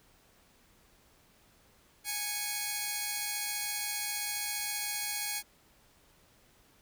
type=tone pair together; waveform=5% pulse; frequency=829.5 / 2217 Hz; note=G#5 / C#7; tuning=-2 / 0 cents; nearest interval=octave + perfect fourth; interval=1702 cents; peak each=-25 dBFS; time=2.04-5.43 s; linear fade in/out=50 ms; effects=pink hiss -64 dBFS RMS until 6.81 s